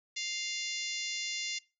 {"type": "harmonic tone", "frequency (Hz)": 699, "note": "F5", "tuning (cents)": 1, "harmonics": [3, 4, 5, 6, 7, 8, 9, 10], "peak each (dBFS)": [-40, -41, -42, -43, -43, -44, -45, -45], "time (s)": [0.16, 1.59], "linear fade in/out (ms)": 10, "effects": ["noise-tail reverb RT60 0.3 s tail -22 dB re dry"]}